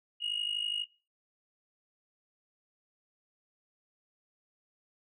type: tone with amplitude modulation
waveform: sine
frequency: 2878 Hz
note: F#7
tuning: 49 cents flat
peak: -25 dBFS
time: 0.2-0.86 s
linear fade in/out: 50 ms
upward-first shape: sine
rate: 52.2 Hz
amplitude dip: 80%
effects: noise-tail reverb RT60 0.4 s tail -23 dB re dry + tanh soft clip ceiling -27 dBFS